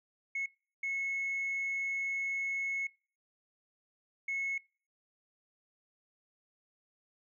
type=tone bursts at uneven times; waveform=sine; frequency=2188 Hz; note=C#7; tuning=23 cents flat; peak=-31 dBFS; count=3; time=0.35-0.46 / 0.83-2.87 / 4.28-4.58 s; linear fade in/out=5 ms; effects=noise-tail reverb RT60 0.4 s tail -24 dB re dry + tanh soft clip ceiling -29 dBFS